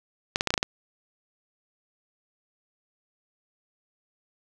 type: clicks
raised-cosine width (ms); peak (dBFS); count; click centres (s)
0.2; -6; 7; 0.359 / 0.409 / 0.473 / 0.505 / 0.54 / 0.578 / 0.629
effects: none